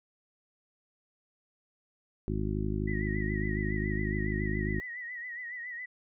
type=harmonic tone; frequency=51.91 Hz; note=G#1; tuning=in tune; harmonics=1 / 2 / 3 / 4 / 5 / 6 / 7; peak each=-34 / -35 / -37 / -36 / -41 / -39 / -38 dBFS; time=2.28-4.8 s; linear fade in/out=0 ms
type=tone with vibrato; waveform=sine; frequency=1935 Hz; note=B6; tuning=36 cents flat; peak=-37 dBFS; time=2.87-5.86 s; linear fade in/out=10 ms; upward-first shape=sine; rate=7.2 Hz; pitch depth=70 cents each way
effects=none